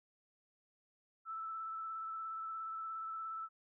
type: tone with vibrato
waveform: sine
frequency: 1318.5 Hz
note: E6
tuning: in tune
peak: -40 dBFS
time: 1.25-3.49 s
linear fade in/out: 50 ms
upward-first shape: square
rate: 17 Hz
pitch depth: 13 cents each way
effects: none